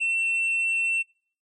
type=tone; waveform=triangle; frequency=2698 Hz; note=E7; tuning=40 cents sharp; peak=-21 dBFS; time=0-1.03 s; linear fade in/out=20 ms; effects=noise-tail reverb RT60 0.5 s tail -25 dB re dry + resampled to 24000 Hz